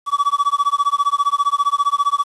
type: tone with tremolo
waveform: triangle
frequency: 1143 Hz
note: D6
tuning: 47 cents flat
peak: -9 dBFS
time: 0.06-2.25 s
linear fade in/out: 50 ms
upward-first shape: sine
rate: 15 Hz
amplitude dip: 100%
effects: resampled to 24000 Hz + 7-bit